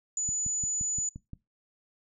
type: tone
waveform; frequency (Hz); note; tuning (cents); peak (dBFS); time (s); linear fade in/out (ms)
sine; 6950; A8; -22; -27; 0.17-1.09; 2
type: click train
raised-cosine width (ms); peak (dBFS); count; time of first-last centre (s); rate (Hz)
5; -28; 7; 0.29-1.333; 5.75
effects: noise-tail reverb RT60 0.2 s tail -20 dB re dry